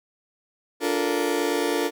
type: chord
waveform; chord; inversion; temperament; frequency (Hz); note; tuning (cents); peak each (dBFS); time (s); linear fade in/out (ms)
35% pulse; Bb major seventh; first; just; 291.4 / 349.6 / 437 / 466.2; D4 / F4 / A4 / Bb4; -13 / +2 / -12 / 0; -26; 0.8-1.91; 50
effects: none